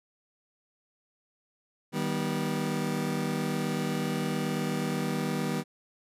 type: chord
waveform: 30% pulse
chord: Eb augmented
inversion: none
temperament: just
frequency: 155.56 / 194.45 / 243.1 Hz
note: Eb3 / G3 / B3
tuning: 0 / -14 / -27 cents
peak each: -30 dBFS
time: 1.92-5.64 s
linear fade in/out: 50 ms
effects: resampled to 32000 Hz